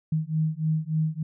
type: beating tone pair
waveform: sine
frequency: 155.56 / 158.96 Hz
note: D#3 / D#3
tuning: 0 / +37 cents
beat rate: 3.4 Hz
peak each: -26 dBFS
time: 0.12-1.23 s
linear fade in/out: 5 ms
effects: none